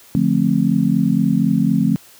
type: chord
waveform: sine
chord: D minor seventh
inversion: none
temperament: just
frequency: 146.83 / 176.2 / 220.2 / 264.3 Hz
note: D3 / F3 / A3 / C4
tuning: 0 / +16 / +2 / +18 cents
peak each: -21 / -18 / -17 / -19 dBFS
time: 0.15-1.96 s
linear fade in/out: 0 ms
effects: white hiss -46 dBFS RMS until 2.19 s + high-pass 60 Hz 12 dB/octave